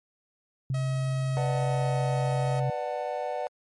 sine tone, 133.2 Hz, C3, 31 cents sharp, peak -25 dBFS, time 0.7-2.7 s, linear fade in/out 2 ms
sawtooth tone with pitch glide, 638 to 633.6 Hz, D#5 to D#5, +43 to +31 cents, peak -33 dBFS, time 0.74-2.6 s, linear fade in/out 5 ms, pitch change -12 cents, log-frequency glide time 1.23-1.93 s
triangle chord, B minor seventh, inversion none, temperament just, 493.9 / 592.7 / 740.8 / 889 Hz, B4 / D5 / F#5 / A5, 0 / +16 / +2 / +18 cents, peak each -33 / -31 / -31 / -37 dBFS, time 1.37-3.47 s, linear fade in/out 0 ms
effects MP3 48 kbps

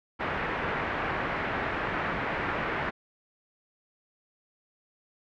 white low-pass noise, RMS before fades -31 dBFS, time 0.19-2.91 s, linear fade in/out 20 ms, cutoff 2000 Hz, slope 24 dB/octave, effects none

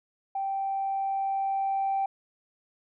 sine tone with level ramp, 781 Hz, G5, 7 cents flat, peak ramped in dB -27 to -23 dBFS, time 0.35-2.06 s, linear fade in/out 5 ms, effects tanh soft clip ceiling -21 dBFS

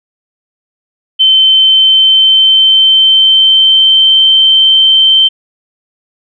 sine tone with pitch glide, 3084 to 3111 Hz, G7 to G7, -29 to -14 cents, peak -3 dBFS, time 1.19-5.29 s, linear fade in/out 20 ms, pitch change +15 cents, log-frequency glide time 1.36-4.09 s, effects none

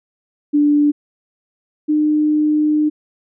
sine tone pair in turn, 293.3 / 302.8 Hz, D4 / D#4, -2 / -47 cents, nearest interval minor second, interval 55 cents, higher second, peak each -10 / -12 dBFS, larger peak first, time 0.53-0.92 / 1.88-2.9 s, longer second, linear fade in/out 20 ms, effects none

